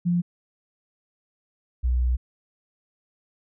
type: tone pair in turn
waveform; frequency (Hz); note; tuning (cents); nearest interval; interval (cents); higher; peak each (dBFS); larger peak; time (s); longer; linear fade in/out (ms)
sine; 174.61 / 61.73; F3 / B1; 0 / 0; octave + tritone; 1800; first; -19; neither; 0.05-0.22 / 1.83-2.17; second; 20
effects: none